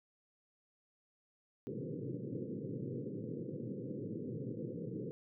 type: band-pass noise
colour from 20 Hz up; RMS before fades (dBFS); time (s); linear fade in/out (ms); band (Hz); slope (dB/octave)
pink; -42; 1.67-5.11; 0; 110 to 510; 96
effects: none